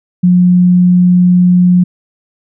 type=tone; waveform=sine; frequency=179.2 Hz; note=F3; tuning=45 cents sharp; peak=-4 dBFS; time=0.23-1.84 s; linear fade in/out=10 ms; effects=none